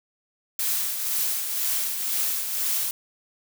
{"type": "noise with tremolo", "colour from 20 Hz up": "blue", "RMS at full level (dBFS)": -24, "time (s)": [0.59, 2.91], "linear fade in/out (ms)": 2, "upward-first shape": "triangle", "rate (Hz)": 2, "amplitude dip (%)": 50, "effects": []}